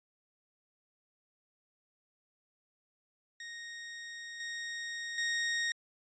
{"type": "tone with level steps", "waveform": "sawtooth", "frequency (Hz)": 1864.7, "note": "A#6", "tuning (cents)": 0, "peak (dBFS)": [-39, -34, -27], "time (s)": [3.4, 5.72], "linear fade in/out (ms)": 2, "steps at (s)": [4.4, 5.18], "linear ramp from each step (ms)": 2, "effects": ["resampled to 16000 Hz"]}